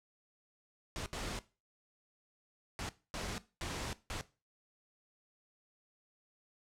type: noise bursts at uneven times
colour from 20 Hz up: pink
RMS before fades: -40 dBFS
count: 6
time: 0.96-1.06 / 1.13-1.39 / 2.79-2.89 / 3.14-3.38 / 3.61-3.93 / 4.1-4.21 s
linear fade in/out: 0 ms
effects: noise-tail reverb RT60 0.3 s tail -17 dB re dry + low-pass 8000 Hz 12 dB/octave